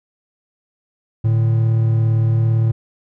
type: tone pair together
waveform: triangle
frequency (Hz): 112.37 / 150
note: A2 / D3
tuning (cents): +37 / +37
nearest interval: perfect fourth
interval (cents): 500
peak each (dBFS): -11 / -22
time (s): 1.24-2.72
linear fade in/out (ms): 10
effects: none